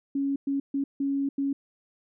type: tone bursts at uneven times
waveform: sine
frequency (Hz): 277.2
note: C#4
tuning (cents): 0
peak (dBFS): -24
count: 5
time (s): 0.15-0.36 / 0.47-0.6 / 0.74-0.84 / 1-1.29 / 1.38-1.53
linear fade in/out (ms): 5
effects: none